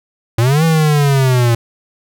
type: linear two-way sweep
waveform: square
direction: up then down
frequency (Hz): 110 to 164.81 to 115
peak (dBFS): -10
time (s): 0.38-1.55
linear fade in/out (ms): 5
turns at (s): 0.64
effects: none